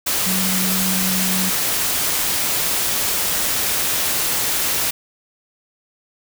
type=tone in noise; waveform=sine; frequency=187.1 Hz; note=F#3; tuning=20 cents sharp; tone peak=-22 dBFS; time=0.26-1.5 s; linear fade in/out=10 ms; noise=white; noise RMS=-20 dBFS; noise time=0.06-4.91 s; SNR=-5 dB; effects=none